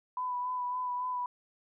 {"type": "tone with vibrato", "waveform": "sine", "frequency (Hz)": 995, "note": "B5", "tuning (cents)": 13, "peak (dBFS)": -31, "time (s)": [0.17, 1.26], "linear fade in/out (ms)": 2, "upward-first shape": "sine", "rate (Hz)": 3.6, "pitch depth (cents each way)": 21, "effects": []}